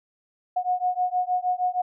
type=beating tone pair; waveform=sine; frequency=724 / 730.4 Hz; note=F#5 / F#5; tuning=-38 / -23 cents; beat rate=6.4 Hz; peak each=-25 dBFS; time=0.56-1.82 s; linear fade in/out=10 ms; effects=none